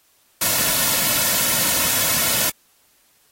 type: noise with comb filter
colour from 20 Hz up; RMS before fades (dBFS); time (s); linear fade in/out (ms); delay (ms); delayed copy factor
white; -19; 0.41-2.5; 5; 2.5; -0.55
effects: white hiss -59 dBFS RMS until 3.31 s + AAC 48 kbps